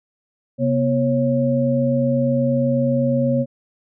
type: tone cluster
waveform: sine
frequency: 132.9 / 241.1 / 548 Hz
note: C3 / B3 / C#5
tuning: +27 / -41 / -20 cents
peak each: -21 / -19 / -20 dBFS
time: 0.58-3.46 s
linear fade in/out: 50 ms
effects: none